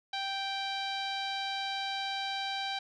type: tone with low-pass filter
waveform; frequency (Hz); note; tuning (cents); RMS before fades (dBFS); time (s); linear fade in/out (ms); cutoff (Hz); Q
sawtooth; 783; G5; -2; -35; 0.13-2.79; 5; 4000; 3.9
effects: none